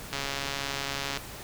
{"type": "click train", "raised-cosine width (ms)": 0.2, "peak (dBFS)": -14, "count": 146, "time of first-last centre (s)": [0.13, 1.173], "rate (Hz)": 139, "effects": ["pink hiss -42 dBFS RMS until 1.43 s"]}